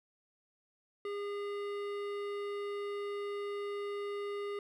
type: tone with hard clipping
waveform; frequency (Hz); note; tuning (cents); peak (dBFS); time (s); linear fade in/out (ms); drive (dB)
triangle; 406.9; G#4; -35; -38; 1.05-4.59; 2; 18
effects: none